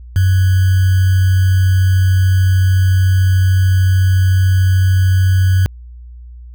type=tone with sample-and-hold; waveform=sine; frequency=93.6 Hz; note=F#2; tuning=20 cents sharp; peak=-8 dBFS; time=0.16-5.66 s; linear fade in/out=0 ms; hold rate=1575 Hz; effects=added 60 Hz sine -31 dBFS peak until 6.54 s